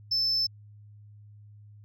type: tone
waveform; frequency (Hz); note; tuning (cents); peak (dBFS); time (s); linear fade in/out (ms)
sine; 5274; E8; 0; -22; 0.11-0.47; 10
effects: tanh soft clip ceiling -21 dBFS + added 104 Hz sine -48 dBFS peak until 1.84 s